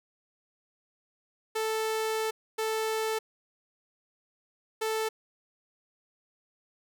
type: tone bursts at uneven times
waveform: sawtooth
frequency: 440 Hz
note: A4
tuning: in tune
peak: -24 dBFS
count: 3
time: 1.55-2.31 / 2.58-3.19 / 4.81-5.09 s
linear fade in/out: 10 ms
effects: none